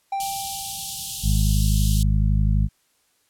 triangle tone with exponential decay, 786 Hz, G5, 4 cents sharp, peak -20 dBFS, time 0.12-1.55 s, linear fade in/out 5 ms, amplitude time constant 310 ms
white band-stop noise, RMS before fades -29 dBFS, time 0.2-2.03 s, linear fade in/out 2 ms, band 200 to 2800 Hz, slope 96 dB/octave
harmonic tone, 51.91 Hz, G#1, in tune, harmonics 1 / 2 / 3 / 4, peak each -18 / -22 / -25 / -29 dBFS, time 1.22-2.69 s, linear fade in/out 50 ms
effects white hiss -65 dBFS RMS until 3.29 s + low-pass 12000 Hz 12 dB/octave

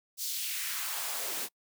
white noise with high-pass filter sweep, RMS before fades -35 dBFS, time 0.17-1.49 s, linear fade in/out 50 ms, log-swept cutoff 5300 to 250 Hz, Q 1.4, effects noise-tail reverb RT60 0.1 s tail -26 dB re dry

